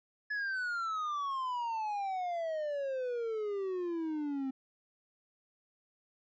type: exponential sweep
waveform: triangle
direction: down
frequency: 1716 to 261.6 Hz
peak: -31 dBFS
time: 0.3-4.51 s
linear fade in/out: 10 ms
effects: resampled to 16000 Hz